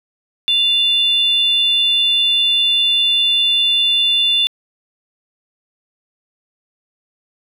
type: tone pair together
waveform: sine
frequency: 2795 / 3510 Hz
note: F7 / A7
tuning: +1 / -5 cents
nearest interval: major third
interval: 394 cents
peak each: -18 / -12 dBFS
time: 0.48-4.47 s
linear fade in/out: 0 ms
effects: tanh soft clip ceiling -5 dBFS + 8-bit